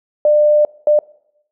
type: tone bursts at uneven times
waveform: sine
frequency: 598 Hz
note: D5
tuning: 31 cents sharp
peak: -8 dBFS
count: 2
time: 0.25-0.65 / 0.87-0.99 s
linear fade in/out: 2 ms
effects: noise-tail reverb RT60 0.8 s tail -23 dB re dry